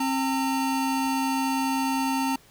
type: tone pair together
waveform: square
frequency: 266.8 / 910 Hz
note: C4 / A#5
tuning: +34 / -42 cents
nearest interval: octave + major sixth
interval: 2124 cents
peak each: -26 / -28 dBFS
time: 0-2.36 s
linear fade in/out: 5 ms
effects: pink hiss -55 dBFS RMS until 2.5 s